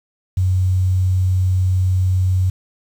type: tone with quantisation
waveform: sine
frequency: 92.7 Hz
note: F#2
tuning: 4 cents sharp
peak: -13 dBFS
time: 0.37-2.5 s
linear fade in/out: 5 ms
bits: 7
effects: none